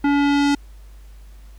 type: tone with low-pass filter sweep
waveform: square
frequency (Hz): 284.9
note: C#4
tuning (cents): +48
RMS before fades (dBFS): -17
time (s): 0.04-0.55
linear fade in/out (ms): 5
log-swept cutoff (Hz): 1800 to 6800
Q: 1
effects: added 50 Hz sine -39 dBFS peak until 1.58 s + pink hiss -56 dBFS RMS until 1.58 s